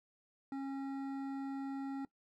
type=tone with hard clipping; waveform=sine; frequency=272.8 Hz; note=C#4; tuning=28 cents flat; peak=-40 dBFS; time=0.52-2.05 s; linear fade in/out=2 ms; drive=11 dB; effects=noise-tail reverb RT60 0.1 s tail -20 dB re dry